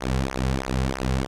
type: tone with flanger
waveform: sawtooth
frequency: 65.41 Hz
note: C2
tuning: in tune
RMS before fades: -25 dBFS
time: 0-1.27 s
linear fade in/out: 20 ms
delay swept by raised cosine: 0.24 to 3.34 ms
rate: 3.1 Hz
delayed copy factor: -0.9
effects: low-pass 9000 Hz 12 dB/octave